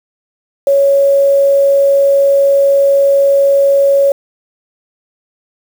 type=tone with quantisation; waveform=sine; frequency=556 Hz; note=C#5; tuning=5 cents sharp; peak=-6 dBFS; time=0.67-4.12 s; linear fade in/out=2 ms; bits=5; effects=none